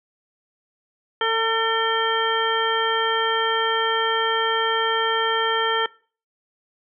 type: harmonic tone with a mistuned harmonic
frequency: 450 Hz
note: A4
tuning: 39 cents sharp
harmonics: 1 / 2 / 3 / 4 / 5 / 7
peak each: -24 / -25 / -25 / -26 / -36 / -26 dBFS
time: 1.21-5.86 s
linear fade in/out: 2 ms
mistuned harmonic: 5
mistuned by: +15 cents
effects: noise-tail reverb RT60 0.4 s tail -21 dB re dry